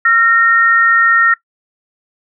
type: tone pair together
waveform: sine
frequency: 1365 / 1847.5 Hz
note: F6 / A#6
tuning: -40 / -16 cents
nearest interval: perfect fourth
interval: 524 cents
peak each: -10 dBFS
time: 0.05-1.34 s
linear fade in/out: 5 ms
effects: noise-tail reverb RT60 0.1 s tail -20 dB re dry